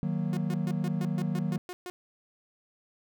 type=chord; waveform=triangle; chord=D# minor; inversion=none; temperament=equal; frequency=155.56 / 185 / 233.1 Hz; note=D#3 / F#3 / A#3; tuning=0 / 0 / 0 cents; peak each=-29 / -29 / -33 dBFS; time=0.03-1.58 s; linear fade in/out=0 ms
type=tone bursts; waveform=sawtooth; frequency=360 Hz; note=F#4; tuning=47 cents flat; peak=-33 dBFS; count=10; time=0.33-1.9 s; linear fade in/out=0 ms; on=40 ms; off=130 ms
effects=none